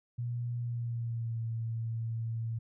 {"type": "tone with pitch glide", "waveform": "sine", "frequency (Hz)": [120, 113.99], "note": ["B2", "A#2"], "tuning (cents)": [-49, -38], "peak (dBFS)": -32, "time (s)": [0.18, 2.59], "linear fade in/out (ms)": 10, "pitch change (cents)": -89, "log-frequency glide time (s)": [0.59, 1.43], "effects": []}